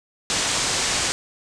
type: low-pass noise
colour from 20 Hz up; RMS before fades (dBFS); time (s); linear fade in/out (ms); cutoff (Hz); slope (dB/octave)
white; -23; 0.3-1.12; 0; 8400; 48
effects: none